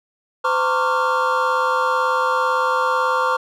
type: tone cluster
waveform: triangle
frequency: 512 / 917 / 1076 / 1154 / 1394 Hz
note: C5 / A#5 / C6 / D6 / F6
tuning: -38 / -29 / +48 / -31 / -4 cents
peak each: -21 dBFS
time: 0.44-3.37 s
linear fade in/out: 10 ms
effects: none